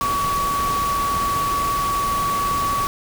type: tone in noise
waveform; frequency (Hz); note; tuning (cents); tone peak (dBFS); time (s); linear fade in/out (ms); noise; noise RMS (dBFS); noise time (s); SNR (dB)
sine; 1132; C#6; +36; -19; 0.01-2.87; 0; pink; -28; 0.01-2.87; +6
effects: none